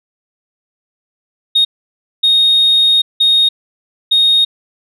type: tone bursts at uneven times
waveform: sine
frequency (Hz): 3719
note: A#7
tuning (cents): -5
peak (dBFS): -6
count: 4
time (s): 1.55-1.65 / 2.23-3.02 / 3.2-3.49 / 4.11-4.45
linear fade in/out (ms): 10
effects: tanh soft clip ceiling -4 dBFS